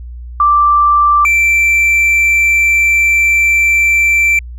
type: tone pair in turn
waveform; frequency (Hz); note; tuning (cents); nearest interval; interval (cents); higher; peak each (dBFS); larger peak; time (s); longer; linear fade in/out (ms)
sine / triangle; 1174.7 / 2342; D6 / D7; 0 / -5; octave; 1195; second; -6; neither; 0.4-1.25 / 1.25-4.39; second; 2
effects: added 60 Hz sine -25 dBFS peak until 4.58 s